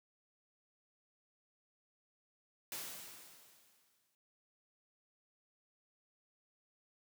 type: noise with exponential decay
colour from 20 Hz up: white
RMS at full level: -42 dBFS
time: 2.72-4.15 s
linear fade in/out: 1 ms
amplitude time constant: 310 ms
effects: high-pass 100 Hz 12 dB/octave